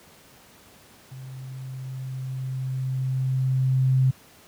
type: tone with level ramp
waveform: sine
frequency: 130.81 Hz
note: C3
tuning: in tune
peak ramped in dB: -36 to -15 dBFS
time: 1.11-4.11 s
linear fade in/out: 10 ms
effects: pink hiss -52 dBFS RMS until 4.47 s + high-pass 80 Hz 12 dB/octave